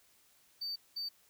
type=tone bursts at uneven times; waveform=triangle; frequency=4595 Hz; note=D8; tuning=39 cents flat; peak=-35 dBFS; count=2; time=0.61-0.76 / 0.96-1.09 s; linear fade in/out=10 ms; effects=white hiss -67 dBFS RMS until 1.29 s